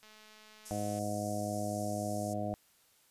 click train, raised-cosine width 0.2 ms, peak -40 dBFS, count 207, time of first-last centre 0.03-0.988 s, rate 215 Hz
pink band-pass noise, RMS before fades -50 dBFS, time 0.65-2.34 s, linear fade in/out 10 ms, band 5300 to 12000 Hz, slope 48 dB/octave
harmonic tone, 103.83 Hz, G#2, in tune, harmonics 1 / 2 / 3 / 4 / 5 / 6 / 7, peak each -40 / -39 / -42 / -50 / -44 / -39 / -40 dBFS, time 0.71-2.54 s, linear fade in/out 0 ms
effects white hiss -67 dBFS RMS until 3.1 s + resampled to 32000 Hz

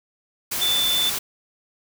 sine tone in noise, 3520 Hz, A7, in tune, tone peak -19 dBFS, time 0.61-1.1 s, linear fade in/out 10 ms, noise white, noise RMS -26 dBFS, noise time 0.51-1.19 s, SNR +4 dB, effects none

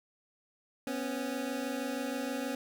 25% pulse tone pair together, 248.3 / 274.6 Hz, B3 / C#4, +9 / -16 cents, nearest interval major second, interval 175 cents, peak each -33 / -32 dBFS, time 0.87-2.55 s, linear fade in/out 2 ms, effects none

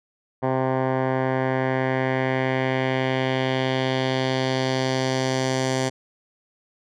10% pulse tone with low-pass filter sweep, 130.81 Hz, C3, in tune, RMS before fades -23 dBFS, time 0.42-5.9 s, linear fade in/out 20 ms, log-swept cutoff 1100 to 7000 Hz, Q 1.7, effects none

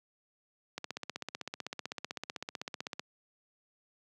click train, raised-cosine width 0.2 ms, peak -20 dBFS, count 36, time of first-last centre 0.78-2.995 s, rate 15.8 Hz, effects high-pass 150 Hz 12 dB/octave

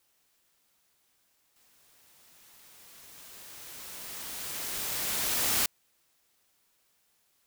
white noise with exponential growth, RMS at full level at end -26 dBFS, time 1.56-5.66 s, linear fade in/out 2 ms, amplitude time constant 890 ms, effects white hiss -71 dBFS RMS until 7.46 s

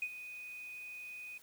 sine tone with ADSR envelope, 2489 Hz, D#7, in tune, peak -31 dBFS, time 0.02-1.38 s, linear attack 3 ms, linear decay 58 ms, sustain -13 dB, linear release 5 ms, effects tanh soft clip ceiling -28 dBFS + white hiss -61 dBFS RMS until 1.42 s

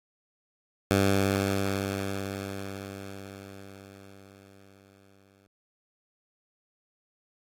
10% pulse tone with exponential decay, 98 Hz, G2, in tune, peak -12 dBFS, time 0.91-5.47 s, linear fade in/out 0 ms, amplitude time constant 990 ms, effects AAC 48 kbps

